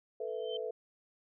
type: chord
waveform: sine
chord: A suspended second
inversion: none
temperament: equal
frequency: 440 / 493.9 / 659.3 Hz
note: A4 / B4 / E5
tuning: 0 / 0 / 0 cents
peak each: -38 / -39 / -43 dBFS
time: 0.2-0.71 s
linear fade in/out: 5 ms
type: tone with exponential growth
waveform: sine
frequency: 3097 Hz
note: G7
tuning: 22 cents flat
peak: -37 dBFS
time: 0.27-0.57 s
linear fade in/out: 5 ms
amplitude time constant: 64 ms
effects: none

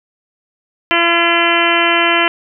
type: harmonic tone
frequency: 340 Hz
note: F4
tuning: 46 cents flat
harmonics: 1 / 2 / 3 / 4 / 5 / 6 / 7 / 8 / 9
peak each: -19 / -19 / -19 / -19 / -19 / -19 / -19 / -19 / -19 dBFS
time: 0.91-2.28 s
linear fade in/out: 0 ms
effects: none

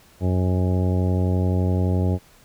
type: harmonic tone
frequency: 91.7 Hz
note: F#2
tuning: 15 cents flat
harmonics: 1 / 2 / 3 / 4 / 5 / 6 / 7 / 9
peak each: -19 / -25 / -29 / -31 / -33 / -35 / -36 / -38 dBFS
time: 0.2-2.19 s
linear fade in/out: 50 ms
effects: pink hiss -53 dBFS RMS until 2.44 s

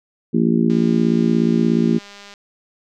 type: harmonic tone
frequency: 56.9 Hz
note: A#1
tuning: 41 cents flat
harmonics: 3 / 4 / 5 / 6 / 7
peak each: -19 / -16 / -24 / -21 / -25 dBFS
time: 0.33-1.99 s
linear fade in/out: 20 ms
type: click train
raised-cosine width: 0.2 ms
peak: -23 dBFS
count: 332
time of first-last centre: 0.7-2.339 s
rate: 202 Hz
effects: none

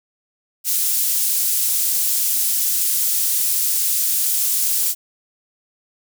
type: high-pass noise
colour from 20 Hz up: pink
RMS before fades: -19 dBFS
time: 0.64-4.95 s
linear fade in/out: 50 ms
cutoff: 9000 Hz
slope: 12 dB/octave
effects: none

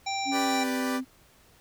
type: harmonic tone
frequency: 784 Hz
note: G5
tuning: in tune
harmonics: 1 / 3 / 5 / 7 / 9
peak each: -30 / -35 / -37 / -38 / -40 dBFS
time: 0.06-0.64 s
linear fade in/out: 10 ms
type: tone with pitch glide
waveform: sine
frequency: 276 to 259 Hz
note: C#4 to C4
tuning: -7 to -17 cents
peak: -28 dBFS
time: 0.25-1.05 s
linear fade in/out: 50 ms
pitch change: -110 cents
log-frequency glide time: 0.39-0.69 s
type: chord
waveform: 15% pulse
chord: G major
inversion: none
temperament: equal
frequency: 392 / 493.9 / 587.3 Hz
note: G4 / B4 / D5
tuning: 0 / 0 / 0 cents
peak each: -28 dBFS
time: 0.31-1.01 s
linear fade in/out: 50 ms
effects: pink hiss -59 dBFS RMS until 1.6 s

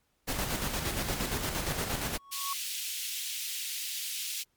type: noise with tremolo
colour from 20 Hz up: pink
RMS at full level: -31 dBFS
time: 0.27-2.18 s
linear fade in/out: 20 ms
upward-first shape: square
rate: 8.6 Hz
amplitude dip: 40%
type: tone with exponential growth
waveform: triangle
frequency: 1108.7 Hz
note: C#6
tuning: in tune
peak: -29 dBFS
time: 2.02-2.53 s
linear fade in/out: 2 ms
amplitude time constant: 110 ms
type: high-pass noise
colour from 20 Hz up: pink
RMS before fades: -36 dBFS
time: 2.31-4.44 s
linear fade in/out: 20 ms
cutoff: 2700 Hz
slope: 24 dB/octave
effects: pink hiss -74 dBFS RMS until 4.56 s + MP3 96 kbps

